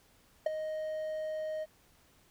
triangle tone with ADSR envelope, 623 Hz, D#5, 2 cents sharp, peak -21 dBFS, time 0.46-1.66 s, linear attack 5 ms, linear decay 13 ms, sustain -11 dB, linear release 34 ms, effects pink hiss -65 dBFS RMS until 2.3 s

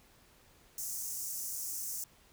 pink high-pass noise, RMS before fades -39 dBFS, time 0.78-2.04 s, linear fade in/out 2 ms, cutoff 5800 Hz, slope 48 dB/octave, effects pink hiss -63 dBFS RMS until 2.32 s

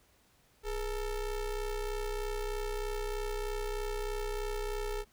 square ring-modulated tone, 223.6 Hz, A3, 28 cents sharp, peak -31 dBFS, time 0.63-5.05 s, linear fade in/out 50 ms, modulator 192 Hz, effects pink hiss -67 dBFS RMS until 5.12 s

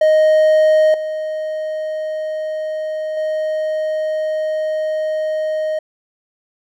triangle tone with level steps, 622.3 Hz, D#5, in tune, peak -7 / -18 / -15 dBFS, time 0.01-5.79 s, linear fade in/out 5 ms, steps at 0.94 / 3.17 s, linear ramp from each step 2 ms, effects none

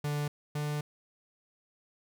45% pulse tone pair in turn, 146.83 / 148.36 Hz, D3 / D3, 0 / +18 cents, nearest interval unison, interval 18 cents, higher second, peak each -30 / -31 dBFS, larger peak first, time 0.04-0.28 / 0.55-0.81 s, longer second, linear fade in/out 5 ms, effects none

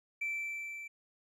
triangle tone with level ramp, 2332 Hz, D7, 13 cents flat, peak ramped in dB -29 to -41 dBFS, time 0.21-0.88 s, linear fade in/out 10 ms, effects tanh soft clip ceiling -29 dBFS + resampled to 32000 Hz

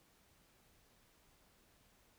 silence, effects pink hiss -70 dBFS RMS until 2.18 s

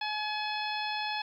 harmonic tone with a mistuned harmonic, 849 Hz, G#5, 38 cents sharp, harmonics 1 / 2 / 3 / 4 / 5 / 6, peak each -34 / -39 / -38 / -39 / -41 / -45 dBFS, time 0.01-1.22 s, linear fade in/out 5 ms, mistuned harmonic 6, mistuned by +24 cents, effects 11-bit

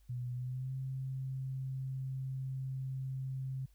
sine tone with pitch glide, 123.47 to 132.33 Hz, B2 to C3, 0 to +20 cents, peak -36 dBFS, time 0.09-3.66 s, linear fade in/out 10 ms, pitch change +120 cents, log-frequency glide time 0.33-0.73 s, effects added 50 Hz sine -61 dBFS peak until 3.74 s + white hiss -75 dBFS RMS until 3.74 s

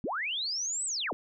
sine linear two-way sweep, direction up then down, 160 to 8220 to 160 Hz, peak -30 dBFS, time 0.04-1.13 s, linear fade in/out 0 ms, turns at 0.85 s, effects none

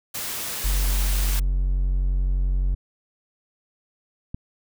white noise, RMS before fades -30 dBFS, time 0.14-1.4 s, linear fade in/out 10 ms
triangle tone, 45.82 Hz, F#1, 16 cents flat, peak -17 dBFS, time 0.64-2.75 s, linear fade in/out 10 ms
click, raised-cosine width 5 ms, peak -18 dBFS, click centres 4.345 s
effects none

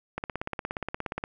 click train, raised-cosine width 0.5 ms, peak -16 dBFS, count 19, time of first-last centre 0.18-1.239 s, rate 17 Hz, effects none

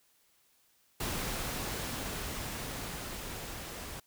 pink noise with level ramp, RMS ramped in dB -35 to -43 dBFS, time 1-4 s, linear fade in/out 5 ms, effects white hiss -69 dBFS RMS until 4.06 s

